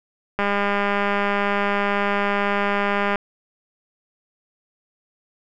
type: click train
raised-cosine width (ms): 0.5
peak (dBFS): -7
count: 560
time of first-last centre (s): 0.39-3.157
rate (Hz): 202
effects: none